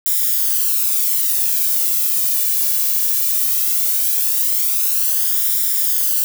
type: noise with flanger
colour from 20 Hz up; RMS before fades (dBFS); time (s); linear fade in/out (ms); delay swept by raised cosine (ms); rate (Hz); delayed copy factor
violet; -17; 0.06-6.24; 0; 0.56 to 1.76; 0.18; +0.65
effects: none